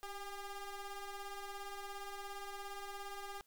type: ring-modulated tone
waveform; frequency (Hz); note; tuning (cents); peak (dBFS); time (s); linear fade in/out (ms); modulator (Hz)
20% pulse; 401.4; G4; +41; -36; 0.03-3.41; 0; 410
effects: white hiss -74 dBFS RMS until 3.46 s